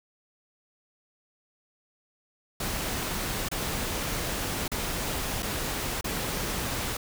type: noise with dropouts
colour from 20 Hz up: pink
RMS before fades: -31 dBFS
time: 2.6-6.97 s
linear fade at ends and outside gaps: 5 ms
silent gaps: 3.487-3.514 / 4.68-4.716 / 5.424-5.428 / 6.011-6.042 s
effects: none